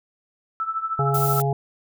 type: tone with tremolo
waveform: sine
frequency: 1318.5 Hz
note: E6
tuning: in tune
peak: -20 dBFS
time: 0.6-1.4 s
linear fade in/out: 0 ms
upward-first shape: triangle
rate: 13 Hz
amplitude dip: 85%
type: harmonic tone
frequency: 138.59 Hz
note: C#3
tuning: in tune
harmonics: 1 / 3 / 5 / 6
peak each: -21 / -26 / -28 / -29 dBFS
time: 0.99-1.53 s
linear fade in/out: 2 ms
type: noise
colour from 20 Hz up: violet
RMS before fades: -28 dBFS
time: 1.14-1.42 s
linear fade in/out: 5 ms
effects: none